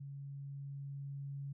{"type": "tone with level ramp", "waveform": "sine", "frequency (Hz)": 139.6, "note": "C#3", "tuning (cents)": 13, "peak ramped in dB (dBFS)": [-44, -40], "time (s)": [0, 1.53], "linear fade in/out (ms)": 10, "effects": []}